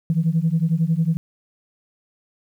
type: beating tone pair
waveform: sine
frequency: 158 / 169 Hz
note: D#3 / E3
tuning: +27 / +43 cents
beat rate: 11 Hz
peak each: -19 dBFS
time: 0.1-1.17 s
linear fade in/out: 0 ms
effects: tanh soft clip ceiling -10 dBFS + 9-bit